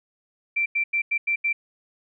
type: tone bursts at uneven times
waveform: sine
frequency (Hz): 2349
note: D7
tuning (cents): 0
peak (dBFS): -20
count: 6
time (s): 0.56-0.66 / 0.75-0.84 / 0.93-1.02 / 1.11-1.18 / 1.27-1.36 / 1.44-1.53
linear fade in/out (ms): 10
effects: none